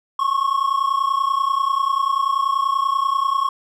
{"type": "tone pair together", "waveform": "triangle", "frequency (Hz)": [1078.4, 1108.7], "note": ["C#6", "C#6"], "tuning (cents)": [-48, 0], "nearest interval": "unison", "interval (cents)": 48, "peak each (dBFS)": -18, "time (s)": [0.19, 3.49], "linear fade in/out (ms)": 5, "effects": []}